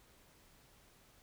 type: silence
effects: pink hiss -65 dBFS RMS until 1.22 s